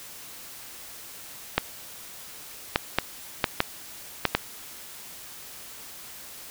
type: clicks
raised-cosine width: 0.3 ms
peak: -3 dBFS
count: 7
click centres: 1.58 / 2.759 / 2.986 / 3.442 / 3.604 / 4.253 / 4.35 s
effects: white hiss -43 dBFS RMS until 6.5 s